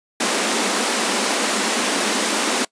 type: high-pass noise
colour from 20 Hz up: pink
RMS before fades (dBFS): -20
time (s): 0.2-2.65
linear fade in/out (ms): 5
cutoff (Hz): 200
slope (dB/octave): 96
effects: noise-tail reverb RT60 0.1 s tail -23 dB re dry + resampled to 22050 Hz